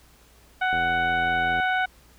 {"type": "harmonic tone", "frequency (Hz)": 744, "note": "F#5", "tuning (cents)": 9, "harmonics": [1, 2, 3, 4, 5], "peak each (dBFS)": [-24, -24, -32, -38, -41], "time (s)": [0.61, 1.86], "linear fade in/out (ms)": 10}
{"type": "click train", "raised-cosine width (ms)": 2, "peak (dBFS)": -23, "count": 75, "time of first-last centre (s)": [0.73, 1.6], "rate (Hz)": 85.1}
{"effects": ["added 60 Hz sine -56 dBFS peak until 2.18 s", "pink hiss -56 dBFS RMS until 2.18 s"]}